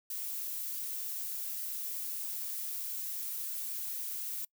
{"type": "noise with high-pass filter sweep", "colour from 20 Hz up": "violet", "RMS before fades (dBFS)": -38, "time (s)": [0.1, 4.45], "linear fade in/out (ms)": 5, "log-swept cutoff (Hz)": [650, 1100], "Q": 1.2, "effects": ["noise-tail reverb RT60 0.1 s tail -25 dB re dry"]}